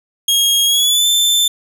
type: tone with pitch glide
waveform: sawtooth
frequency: 3268 to 3543 Hz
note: G#7 to A7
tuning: -29 to +11 cents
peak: -8 dBFS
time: 0.28-1.48 s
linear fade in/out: 5 ms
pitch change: +140 cents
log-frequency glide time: 0.65-1.07 s
effects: none